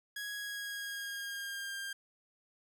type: tone with pitch glide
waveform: sawtooth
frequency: 1661.2 to 1599.1 Hz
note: G#6 to G6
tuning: 0 to +34 cents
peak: -35 dBFS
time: 0.16-1.93 s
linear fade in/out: 5 ms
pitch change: -66 cents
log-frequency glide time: 0.35-1.76 s
effects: none